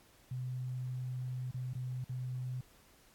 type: tone with dropouts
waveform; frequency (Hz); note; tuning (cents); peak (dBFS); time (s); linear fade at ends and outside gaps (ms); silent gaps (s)
sine; 126.9; B2; +47; -36; 0.31-2.61; 5; 1.512-1.542 / 1.734-1.751 / 2.043-2.093
effects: pink hiss -64 dBFS RMS until 3.14 s + AAC 64 kbps